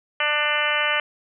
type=harmonic tone; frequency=297.4 Hz; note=D4; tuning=22 cents sharp; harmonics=2 / 3 / 4 / 5 / 6 / 7 / 8 / 9 / 10; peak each=-29 / -32 / -28 / -27 / -27 / -27 / -28 / -30 / -27 dBFS; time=0.2-1 s; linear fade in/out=2 ms; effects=none